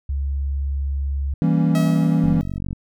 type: tone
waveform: sine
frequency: 69.3 Hz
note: C#2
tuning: in tune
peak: -20 dBFS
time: 0.09-1.34 s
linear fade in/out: 5 ms
type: chord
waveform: triangle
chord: E diminished seventh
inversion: none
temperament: equal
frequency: 164.81 / 196 / 233.1 / 277.2 Hz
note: E3 / G3 / Bb3 / Db4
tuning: 0 / 0 / 0 / 0 cents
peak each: -15 / -21 / -21 / -21 dBFS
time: 1.42-2.41 s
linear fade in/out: 0 ms
type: tone with exponential decay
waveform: sawtooth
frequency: 643 Hz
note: E5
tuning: 43 cents flat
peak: -20 dBFS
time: 1.75-2.58 s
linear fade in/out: 1 ms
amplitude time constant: 180 ms
type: click train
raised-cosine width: 5 ms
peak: -15 dBFS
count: 24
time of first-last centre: 2.24-2.729 s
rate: 47 Hz
effects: none